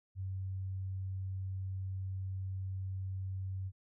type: tone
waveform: sine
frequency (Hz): 95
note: F#2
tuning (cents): +46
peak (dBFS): -36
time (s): 0.15-3.72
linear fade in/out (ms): 50
effects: none